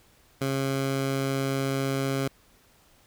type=tone; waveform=15% pulse; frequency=135.8 Hz; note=C#3; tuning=35 cents flat; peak=-19 dBFS; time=0.41-2.28 s; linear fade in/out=5 ms; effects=pink hiss -60 dBFS RMS until 3.06 s